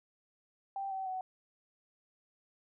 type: tone with pitch steps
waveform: sine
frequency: 784 / 766.1 / 748.6 Hz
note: G5 / G5 / F#5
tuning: 0 / -40 / +20 cents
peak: -35 dBFS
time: 0.76-1.21 s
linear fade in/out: 2 ms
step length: 150 ms
effects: none